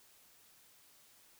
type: silence
effects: white hiss -64 dBFS RMS until 1.39 s